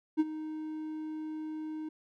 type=tone with ADSR envelope; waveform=triangle; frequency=311.1 Hz; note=D#4; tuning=in tune; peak=-19 dBFS; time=0.17-1.89 s; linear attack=30 ms; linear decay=35 ms; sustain=-15 dB; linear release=7 ms; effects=none